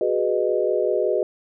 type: chord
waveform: sine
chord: G# minor seventh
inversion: third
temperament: equal with one note detuned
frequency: 370 / 415.3 / 493.9 / 615.5 Hz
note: F#4 / G#4 / B4 / D#5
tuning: 0 / 0 / 0 / -19 cents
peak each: -24 dBFS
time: 0.01-1.23 s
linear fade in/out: 2 ms
effects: none